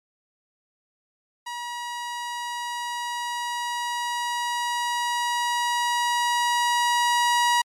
sawtooth tone with level ramp, 960 Hz, B5, 49 cents flat, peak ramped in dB -27 to -14 dBFS, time 1.46-7.62 s, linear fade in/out 10 ms, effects low-pass 10000 Hz 12 dB/octave + MP3 96 kbps

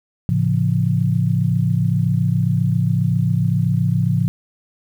sine chord, A augmented, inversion none, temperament just, 110 / 137.5 / 171.88 Hz, A2 / C#3 / E#3, 0 / -14 / -27 cents, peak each -19 dBFS, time 0.29-4.28 s, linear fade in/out 0 ms, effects 8-bit

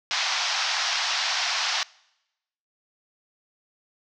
white band-pass noise, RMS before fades -26 dBFS, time 0.11-1.83 s, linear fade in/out 0 ms, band 680 to 5800 Hz, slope 48 dB/octave, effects noise-tail reverb RT60 0.9 s tail -24 dB re dry

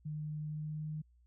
sine tone with pitch glide, 151.9 to 153.75 Hz, D#3 to D#3, -41 to -20 cents, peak -37 dBFS, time 0.05-1.02 s, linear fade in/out 10 ms, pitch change +21 cents, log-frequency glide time 0.44-0.87 s, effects added 60 Hz sine -63 dBFS peak until 1.26 s

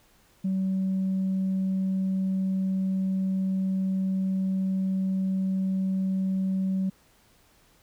sine tone, 190 Hz, F#3, 46 cents sharp, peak -22 dBFS, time 0.44-6.9 s, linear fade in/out 10 ms, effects tanh soft clip ceiling -21 dBFS + pink hiss -61 dBFS RMS until 7.82 s

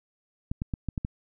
clicks, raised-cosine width 5 ms, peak -17 dBFS, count 6, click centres 0.515 / 0.619 / 0.738 / 0.887 / 0.978 / 1.049 s, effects none

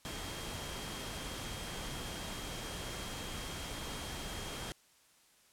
sine tone in noise, 3229 Hz, G#7, 49 cents flat, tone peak -50 dBFS, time 0.05-4.72 s, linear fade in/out 0 ms, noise pink, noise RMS -42 dBFS, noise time 0.05-4.72 s, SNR -11 dB, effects white hiss -66 dBFS RMS until 5.52 s + low-pass 11000 Hz 12 dB/octave

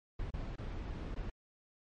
brown noise with dropouts, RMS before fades -40 dBFS, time 0.19-1.3 s, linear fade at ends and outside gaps 5 ms, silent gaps 0.306-0.337 / 0.558-0.581 / 1.147-1.16 s, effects low-pass 4000 Hz 12 dB/octave + MP3 48 kbps

